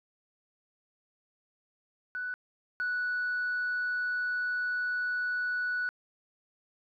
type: tone pair in turn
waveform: sine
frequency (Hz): 1487 / 1476.7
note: F#6 / F#6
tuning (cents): +8 / -4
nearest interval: unison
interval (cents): 12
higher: first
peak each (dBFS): -32 / -27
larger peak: second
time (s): 2.15-2.34 / 2.8-5.89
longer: second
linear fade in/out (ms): 0
effects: tanh soft clip ceiling -26 dBFS